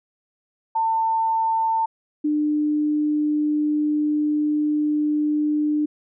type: tone pair in turn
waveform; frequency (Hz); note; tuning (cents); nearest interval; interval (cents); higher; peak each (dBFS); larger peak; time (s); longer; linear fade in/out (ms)
sine; 897 / 299.9; A5 / D4; +33 / +36; octave + perfect fifth; 1897; first; -18; neither; 0.75-1.86 / 2.24-5.86; second; 10
effects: none